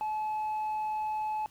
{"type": "tone", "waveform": "sine", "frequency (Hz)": 859, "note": "A5", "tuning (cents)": -42, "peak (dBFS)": -27, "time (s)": [0.01, 1.46], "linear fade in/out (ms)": 0, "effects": ["tanh soft clip ceiling -29 dBFS", "pink hiss -60 dBFS RMS until 1.5 s"]}